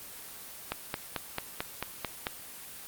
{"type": "click train", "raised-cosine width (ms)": 0.3, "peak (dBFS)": -14, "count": 8, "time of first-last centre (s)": [0.72, 2.269], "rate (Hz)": 4.52, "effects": ["white hiss -45 dBFS RMS until 2.87 s", "Opus 24 kbps"]}